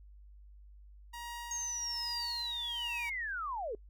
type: tone with tremolo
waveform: sawtooth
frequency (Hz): 948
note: A#5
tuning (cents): +29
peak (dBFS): -37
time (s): 1.13-3.1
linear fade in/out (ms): 10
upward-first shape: sine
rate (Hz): 1.2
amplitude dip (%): 55
type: linear sweep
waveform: sine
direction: down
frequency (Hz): 6570 to 392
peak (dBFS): -35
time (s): 1.51-3.75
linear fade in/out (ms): 2
effects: noise-tail reverb RT60 0.1 s tail -26 dB re dry + added 50 Hz sine -52 dBFS peak until 3.89 s